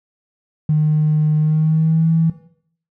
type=tone with pitch glide; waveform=triangle; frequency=153.1 to 163.14 Hz; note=D#3 to E3; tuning=-28 to -18 cents; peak=-8 dBFS; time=0.69-2.3 s; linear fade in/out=5 ms; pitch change=+110 cents; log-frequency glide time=1.38-2.09 s; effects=noise-tail reverb RT60 0.6 s tail -18 dB re dry + tanh soft clip ceiling -10 dBFS